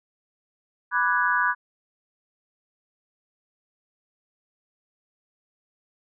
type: chord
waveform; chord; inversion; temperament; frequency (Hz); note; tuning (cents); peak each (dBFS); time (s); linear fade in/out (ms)
sine; G# half-diminished seventh; first; equal; 987.8 / 1174.7 / 1480 / 1661.2; B5 / D6 / F#6 / G#6; 0 / 0 / 0 / 0; -25 / -27 / -24 / -25; 0.91-1.55; 50
effects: none